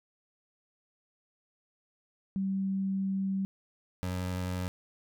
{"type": "tone pair in turn", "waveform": ["sine", "25% pulse"], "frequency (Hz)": [193.2, 91.18], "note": ["G3", "F#2"], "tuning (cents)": [-25, -25], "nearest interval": "octave + minor second", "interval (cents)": 1300, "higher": "first", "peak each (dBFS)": -28, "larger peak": "neither", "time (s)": [[2.36, 3.45], [4.03, 4.68]], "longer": "first", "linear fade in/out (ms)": 0, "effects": []}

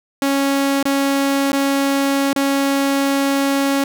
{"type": "tone with dropouts", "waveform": "sawtooth", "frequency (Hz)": 276.4, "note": "C#4", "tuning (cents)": -5, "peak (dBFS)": -11, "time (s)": [0.22, 3.84], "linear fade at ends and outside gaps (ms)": 2, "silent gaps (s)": [[0.828, 0.854], [1.519, 1.53], [2.331, 2.361]], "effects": []}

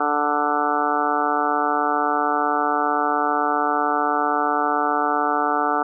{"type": "harmonic tone", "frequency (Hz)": 147.4, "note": "D3", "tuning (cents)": 7, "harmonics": [2, 3, 4, 5, 6, 7, 8, 9, 10], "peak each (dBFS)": [-28, -28, -32, -24, -25, -35, -25, -25, -30], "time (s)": [0, 5.83], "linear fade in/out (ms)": 5, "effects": []}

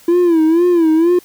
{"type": "tone with vibrato", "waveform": "triangle", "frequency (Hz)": 335, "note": "E4", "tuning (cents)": 28, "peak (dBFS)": -6, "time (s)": [0.08, 1.19], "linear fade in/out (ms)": 5, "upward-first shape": "sine", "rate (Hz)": 2.1, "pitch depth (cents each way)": 110, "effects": ["tanh soft clip ceiling -2 dBFS", "white hiss -45 dBFS RMS until 1.24 s"]}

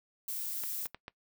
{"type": "noise", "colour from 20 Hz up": "violet", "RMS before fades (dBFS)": -37, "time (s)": [0.28, 0.87], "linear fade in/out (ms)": 5}
{"type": "clicks", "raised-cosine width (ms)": 0.3, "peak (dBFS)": -26, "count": 4, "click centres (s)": [0.637, 0.857, 0.946, 1.081]}
{"effects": ["noise-tail reverb RT60 0.1 s tail -21 dB re dry"]}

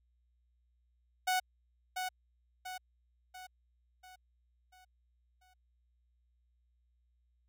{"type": "tone with echo", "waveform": "sawtooth", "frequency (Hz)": 740, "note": "F#5", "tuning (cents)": 0, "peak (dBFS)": -25, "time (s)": [1.27, 1.4], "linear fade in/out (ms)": 10, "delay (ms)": 690, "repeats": 6, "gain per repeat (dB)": -6, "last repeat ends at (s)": 5.54, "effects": ["added 60 Hz sine -70 dBFS peak until 7.48 s"]}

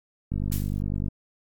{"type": "click train", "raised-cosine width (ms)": 5, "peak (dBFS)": -17, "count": 39, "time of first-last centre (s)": [0.32, 1.082], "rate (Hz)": 49.9}
{"type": "noise with exponential decay", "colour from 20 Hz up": "blue", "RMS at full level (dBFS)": -31, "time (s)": [0.52, 0.8], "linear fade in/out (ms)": 1, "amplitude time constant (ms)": 59}
{"effects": ["AAC 64 kbps"]}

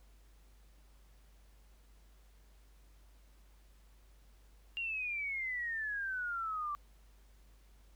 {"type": "exponential sweep", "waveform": "sine", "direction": "down", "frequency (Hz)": [2799, 1160], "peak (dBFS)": -35, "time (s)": [4.77, 6.75], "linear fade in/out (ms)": 0, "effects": ["added 50 Hz sine -59 dBFS peak until 7.95 s", "pink hiss -70 dBFS RMS until 7.95 s"]}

